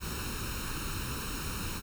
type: noise with comb filter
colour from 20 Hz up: pink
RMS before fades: -36 dBFS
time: 0-1.82 s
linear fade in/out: 50 ms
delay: 0.74 ms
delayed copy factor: +0.75
effects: none